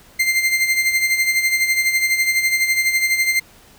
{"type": "tone with tremolo", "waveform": "40% pulse", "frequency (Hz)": 2093, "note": "C7", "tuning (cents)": 0, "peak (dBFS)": -12, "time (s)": [0.19, 3.4], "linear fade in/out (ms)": 10, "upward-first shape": "sine", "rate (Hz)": 12, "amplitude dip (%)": 60, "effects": ["pink hiss -48 dBFS RMS until 3.78 s"]}